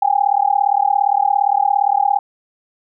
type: tone with amplitude modulation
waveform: sine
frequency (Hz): 808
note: G#5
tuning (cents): -48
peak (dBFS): -8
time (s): 0.02-2.19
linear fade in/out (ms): 5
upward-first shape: sine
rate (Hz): 37.4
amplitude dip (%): 100
effects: none